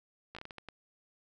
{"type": "slowing click train", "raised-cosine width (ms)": 0.3, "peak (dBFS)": -28, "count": 8, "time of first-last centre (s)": [0.35, 0.687], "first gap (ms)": 15, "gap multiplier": 1.38, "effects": []}